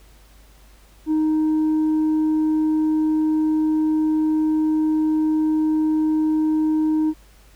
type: tone with tanh clipping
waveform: sine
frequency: 311.1 Hz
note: D#4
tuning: in tune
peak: -17 dBFS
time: 1.06-7.14 s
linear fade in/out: 50 ms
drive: 2 dB
effects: added 50 Hz sine -48 dBFS peak until 7.55 s + pink hiss -54 dBFS RMS until 7.55 s